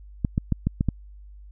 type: clicks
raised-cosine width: 5 ms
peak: -9 dBFS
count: 6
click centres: 0.248 / 0.379 / 0.523 / 0.67 / 0.809 / 0.887 s
effects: added 50 Hz sine -42 dBFS peak until 1.51 s